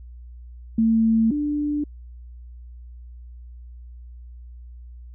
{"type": "tone pair in turn", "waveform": "sine", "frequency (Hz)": [224.4, 294.6], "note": ["A3", "D4"], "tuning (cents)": [34, 6], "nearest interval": "perfect fourth", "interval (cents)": 472, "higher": "second", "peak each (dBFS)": [-15, -21], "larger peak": "first", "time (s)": [[0.78, 1.31], [1.31, 1.84]], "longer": "neither", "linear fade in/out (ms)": 5, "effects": ["added 60 Hz sine -38 dBFS peak until 5.14 s"]}